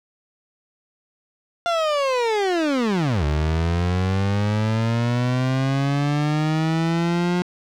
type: linear two-way sweep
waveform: 30% pulse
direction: down then up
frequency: 699 to 73 to 179 Hz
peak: -16 dBFS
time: 1.66-7.42 s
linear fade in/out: 0 ms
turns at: 3.24 s
effects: low-pass 5000 Hz 12 dB/octave + 8-bit